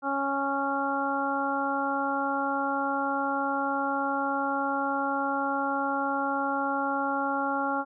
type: harmonic tone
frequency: 276.6 Hz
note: C#4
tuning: 4 cents flat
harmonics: 1 / 2 / 3 / 4 / 5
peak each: -32 / -34 / -30 / -34 / -31 dBFS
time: 0.02-7.85 s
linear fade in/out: 50 ms
effects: none